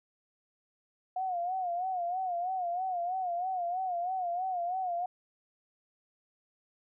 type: tone with vibrato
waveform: sine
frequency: 723 Hz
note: F#5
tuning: 40 cents flat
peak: -30 dBFS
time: 1.16-5.06 s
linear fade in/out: 5 ms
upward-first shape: sine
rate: 3.1 Hz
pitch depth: 89 cents each way
effects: none